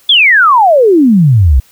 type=exponential sweep; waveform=sine; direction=down; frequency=3533 to 59.6 Hz; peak=-3 dBFS; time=0.09-1.6 s; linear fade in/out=5 ms; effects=white hiss -46 dBFS RMS until 1.71 s